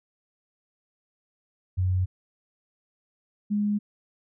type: tone pair in turn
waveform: sine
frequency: 92.2 / 207 Hz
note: F#2 / G#3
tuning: -6 / -5 cents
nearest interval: octave + major second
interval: 1401 cents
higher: second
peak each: -21 / -22 dBFS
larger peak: first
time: 1.77-2.06 / 3.5-3.79 s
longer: neither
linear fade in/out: 20 ms
effects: none

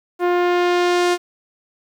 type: tone with low-pass filter sweep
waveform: sawtooth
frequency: 353.6 Hz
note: F4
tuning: 22 cents sharp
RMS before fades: -17 dBFS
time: 0.19-1.18 s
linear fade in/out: 50 ms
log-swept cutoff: 1500 to 9100 Hz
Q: 0.71
effects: 8-bit

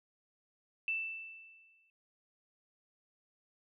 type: tone with exponential decay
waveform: sine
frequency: 2656 Hz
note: E7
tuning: 12 cents sharp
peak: -30 dBFS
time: 0.88-1.9 s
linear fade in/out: 1 ms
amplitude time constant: 220 ms
effects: none

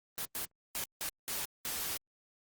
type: noise bursts at uneven times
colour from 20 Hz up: white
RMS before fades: -37 dBFS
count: 6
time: 0.18-0.25 / 0.35-0.45 / 0.75-0.84 / 1.01-1.09 / 1.28-1.45 / 1.65-1.97 s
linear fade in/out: 0 ms
effects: Opus 24 kbps

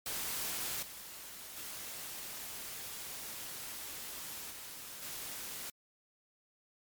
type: noise with level steps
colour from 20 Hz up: white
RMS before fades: -38 / -48 / -44 / -47 / -43 dBFS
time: 0.06-5.7 s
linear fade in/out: 2 ms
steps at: 0.82 / 1.56 / 4.5 / 5.02 s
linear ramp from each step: 10 ms
effects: MP3 96 kbps

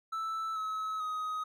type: tone with pitch steps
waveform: triangle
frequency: 1318.5 / 1287.6 / 1257.5 Hz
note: E6 / E6 / D#6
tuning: 0 / -41 / +18 cents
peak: -31 dBFS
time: 0.12-1.44 s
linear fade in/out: 10 ms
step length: 440 ms
effects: none

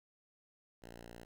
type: tone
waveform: 5% pulse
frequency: 58.27 Hz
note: A#1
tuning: in tune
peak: -39 dBFS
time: 0.82-1.25 s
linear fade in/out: 5 ms
effects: none

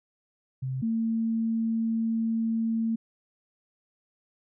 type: tone pair in turn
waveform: sine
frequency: 130.81 / 225.9 Hz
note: C3 / A3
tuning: 0 / +46 cents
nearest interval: major sixth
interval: 946 cents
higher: second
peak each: -28 / -24 dBFS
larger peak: second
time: 0.62-0.82 / 0.82-2.96 s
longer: second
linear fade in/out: 10 ms
effects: none

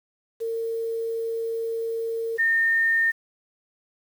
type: tone pair in turn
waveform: sine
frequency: 455.6 / 1822.4 Hz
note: A#4 / A#6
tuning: -40 / -40 cents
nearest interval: 2 octaves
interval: 2400 cents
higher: second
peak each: -25 / -18 dBFS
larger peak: second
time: 0.4-2.38 / 2.38-3.12 s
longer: first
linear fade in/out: 20 ms
effects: 8-bit

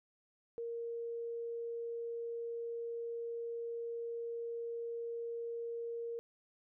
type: tone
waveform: sine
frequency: 466.2 Hz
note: A#4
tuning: in tune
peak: -38 dBFS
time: 0.58-6.19 s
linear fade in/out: 0 ms
effects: none

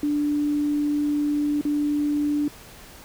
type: tone with dropouts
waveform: sine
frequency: 293.7 Hz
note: D4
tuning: in tune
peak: -20 dBFS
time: 0.03-2.48 s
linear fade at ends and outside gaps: 2 ms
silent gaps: 1.612-1.651 s
effects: pink hiss -45 dBFS RMS until 3.04 s

